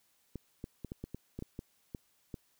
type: clicks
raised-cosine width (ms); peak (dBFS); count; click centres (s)
3; -27; 11; 0.357 / 0.641 / 0.847 / 0.919 / 1.04 / 1.146 / 1.39 / 1.424 / 1.591 / 1.948 / 2.342
effects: white hiss -72 dBFS RMS until 2.59 s